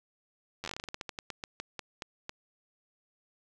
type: slowing click train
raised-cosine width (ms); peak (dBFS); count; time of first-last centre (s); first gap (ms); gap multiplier
0.2; -20; 21; 0.64-2.294; 10; 1.19
effects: none